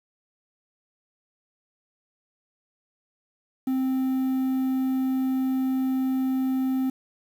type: tone with quantisation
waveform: triangle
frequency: 261.6 Hz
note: C4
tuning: in tune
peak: -20 dBFS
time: 3.67-6.9 s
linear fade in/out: 5 ms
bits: 8
effects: none